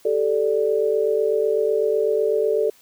sine chord, G suspended second, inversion none, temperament equal, 392 / 440 / 587.3 Hz, G4 / A4 / D5, 0 / 0 / 0 cents, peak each -24 / -19 / -24 dBFS, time 0.05-2.7 s, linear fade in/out 5 ms, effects white hiss -54 dBFS RMS until 2.81 s

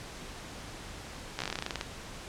slowing click train, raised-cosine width 0.2 ms, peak -15 dBFS, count 15, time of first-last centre 1.39-1.811 s, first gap 14 ms, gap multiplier 1.11, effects pink hiss -44 dBFS RMS until 2.28 s + low-pass 8000 Hz 12 dB/octave

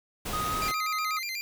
pink noise, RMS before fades -34 dBFS, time 0.25-0.72 s, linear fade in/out 10 ms
triangle tone with pitch glide, 1246 to 1259 Hz, D#6 to D#6, +2 to +20 cents, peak -27 dBFS, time 0.33-1.19 s, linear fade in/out 5 ms, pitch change +18 cents, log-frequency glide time 0.47-0.52 s
25% pulse tone with vibrato, 2225 Hz, C#7, 6 cents sharp, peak -28 dBFS, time 0.62-1.41 s, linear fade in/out 0 ms, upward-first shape square, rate 8.2 Hz, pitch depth 120 cents each way
effects none

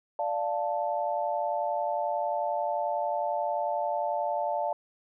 sine chord, D minor, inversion none, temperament equal, 587.3 / 698.5 / 880 Hz, D5 / F5 / A5, 0 / 0 / 0 cents, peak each -31 dBFS, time 0.19-4.73 s, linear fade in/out 2 ms, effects none

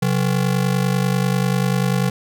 square ring-modulated tone, 156.6 Hz, D#3, 11 cents sharp, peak -14 dBFS, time 0.02-2.1 s, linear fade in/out 5 ms, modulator 25.1 Hz, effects none

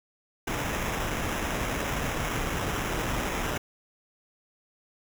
pink noise with sample-and-hold, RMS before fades -30 dBFS, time 0.47-3.58 s, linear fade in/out 5 ms, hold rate 4410 Hz, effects none

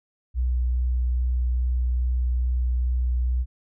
sine tone with vibrato, 61.74 Hz, B1, in tune, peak -20 dBFS, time 0.34-3.46 s, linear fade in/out 50 ms, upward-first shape sine, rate 2.4 Hz, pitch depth 9 cents each way, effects none

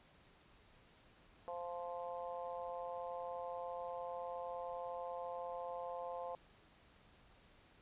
harmonic tone, 174.2 Hz, F3, 4 cents flat, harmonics 3 / 4 / 5 / 6, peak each -45 / -47 / -49 / -51 dBFS, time 1.48-6.35 s, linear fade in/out 0 ms, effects pink hiss -66 dBFS RMS until 7.81 s + resampled to 8000 Hz

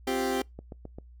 30% pulse chord, C suspended fourth, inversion none, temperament equal, 261.6 / 349.2 / 392 Hz, C4 / F4 / G4, 0 / 0 / 0 cents, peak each -28 / -33 / -27 dBFS, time 0.07-0.42 s, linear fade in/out 5 ms
click train, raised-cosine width 2 ms, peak -27 dBFS, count 4, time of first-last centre 0.59-0.985 s, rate 7.59 Hz
effects noise-tail reverb RT60 0.2 s tail -26 dB re dry + added 60 Hz sine -48 dBFS peak until 1.2 s

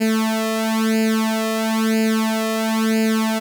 sawtooth tone with flanger, 221.2 Hz, A3, 9 cents sharp, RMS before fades -19 dBFS, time 0-3.4 s, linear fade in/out 20 ms, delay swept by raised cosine 0.42 to 1.62 ms, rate 1 Hz, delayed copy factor +1, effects none

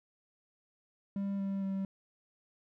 triangle tone with pitch steps, 198.1 / 195.82 / 193.58 Hz, G3 / G3 / G3, +18 / -2 / -21 cents, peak -30 dBFS, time 1.16-1.85 s, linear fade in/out 2 ms, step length 230 ms, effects none

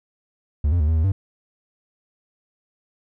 triangle tone with pitch steps, 73.2 / 86.9 / 74.8 / 80.6 / 79.3 / 96.9 Hz, D2 / F2 / D2 / E2 / D#2 / G2, -5 / -8 / +32 / -38 / +33 / -20 cents, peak -14 dBFS, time 0.64-1.12 s, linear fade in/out 5 ms, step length 80 ms, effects none

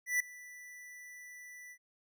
square tone with ADSR envelope, 1975.5 Hz, B6, in tune, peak -27 dBFS, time 0.06-1.78 s, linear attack 140 ms, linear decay 5 ms, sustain -22 dB, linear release 67 ms, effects none

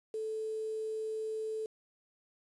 sine tone with quantisation, 437.4 Hz, A4, 10 cents flat, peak -34 dBFS, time 0.14-1.66 s, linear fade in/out 2 ms, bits 9, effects resampled to 22050 Hz

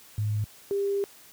sine tone pair in turn, 105.7 / 399.1 Hz, G#2 / G4, +31 / +31 cents, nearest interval octave + major seventh, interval 2300 cents, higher second, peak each -24 dBFS, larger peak neither, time 0.18-0.44 / 0.71-1.04 s, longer second, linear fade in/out 0 ms, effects white hiss -52 dBFS RMS until 1.32 s + high-pass 60 Hz 12 dB/octave

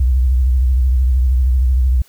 sine tone with vibrato, 63.6 Hz, C2, 48 cents flat, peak -10 dBFS, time 0-2.02 s, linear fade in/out 5 ms, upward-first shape triangle, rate 13 Hz, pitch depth 130 cents each way, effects white hiss -51 dBFS RMS until 2.08 s

